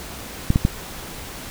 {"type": "clicks", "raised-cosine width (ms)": 5, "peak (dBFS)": -3, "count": 3, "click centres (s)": [0.504, 0.559, 0.651], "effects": ["pink hiss -35 dBFS RMS until 1.5 s"]}